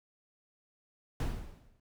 brown noise with exponential decay, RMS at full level -29 dBFS, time 1.2-1.8 s, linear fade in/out 2 ms, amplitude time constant 130 ms, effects none

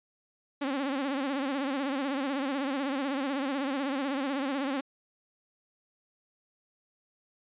sawtooth tone with vibrato, 274 Hz, C#4, 20 cents flat, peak -25 dBFS, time 0.61-4.81 s, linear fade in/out 10 ms, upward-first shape sine, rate 16 Hz, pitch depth 99 cents each way, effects resampled to 8000 Hz

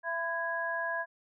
sine tone cluster, 670 / 1004 / 1654 Hz, E5 / B5 / G#6, +28 / +28 / -8 cents, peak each -36 / -37 / -33 dBFS, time 0.03-1.06 s, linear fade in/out 50 ms, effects none

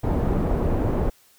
pink low-pass noise, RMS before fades -22 dBFS, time 0.03-1.1 s, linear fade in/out 10 ms, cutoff 640 Hz, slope 12 dB/octave, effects white hiss -57 dBFS RMS until 1.38 s

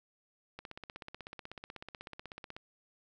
click train, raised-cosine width 0.3 ms, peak -28 dBFS, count 33, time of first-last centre 0.59-2.565 s, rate 16.2 Hz, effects none

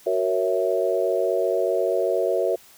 sine chord, F# dominant seventh, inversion none, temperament equal with one note detuned, 371.7 / 466.2 / 554.4 / 659.3 Hz, F#4 / A#4 / C#5 / E5, +8 / 0 / 0 / 0 cents, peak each -25 dBFS, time 0.06-2.56 s, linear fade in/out 10 ms, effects white hiss -51 dBFS RMS until 2.77 s

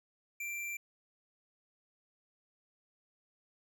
square tone, 2355 Hz, D7, 4 cents sharp, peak -38 dBFS, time 0.4-0.77 s, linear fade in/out 5 ms, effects none

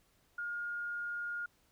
sine tone, 1422 Hz, F6, 31 cents sharp, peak -36 dBFS, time 0.38-1.46 s, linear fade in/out 5 ms, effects pink hiss -71 dBFS RMS until 1.71 s

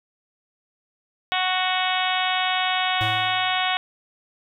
harmonic tone, 370 Hz, F#4, in tune, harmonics 2 / 3 / 4 / 5 / 6 / 7 / 8 / 9 / 10, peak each -25 / -29 / -30 / -31 / -29 / -32 / -30 / -30 / -31 dBFS, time 1.32-3.77 s, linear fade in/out 0 ms
square tone with exponential decay, 110 Hz, A2, in tune, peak -25 dBFS, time 3.01-3.7 s, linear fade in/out 0 ms, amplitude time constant 150 ms
effects none

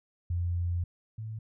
sine tone pair in turn, 87.1 / 109.93 Hz, F2 / A2, -4 / -1 cents, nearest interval major third, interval 403 cents, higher second, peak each -27 / -35 dBFS, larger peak first, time 0.3-0.84 / 1.18-1.39 s, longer first, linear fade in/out 5 ms, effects none

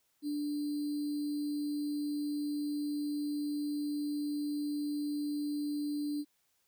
sine tone with sample-and-hold, 293.7 Hz, D4, in tune, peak -32 dBFS, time 0.22-6.25 s, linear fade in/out 50 ms, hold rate 4410 Hz, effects white hiss -75 dBFS RMS until 6.67 s

